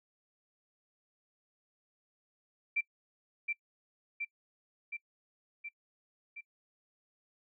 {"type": "tone with echo", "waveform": "sine", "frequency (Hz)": 2349, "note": "D7", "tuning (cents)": 0, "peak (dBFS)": -28, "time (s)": [2.76, 2.81], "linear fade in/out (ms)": 10, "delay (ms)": 720, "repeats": 5, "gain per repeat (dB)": -3, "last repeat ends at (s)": 6.41, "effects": ["noise-tail reverb RT60 0.1 s tail -25 dB re dry"]}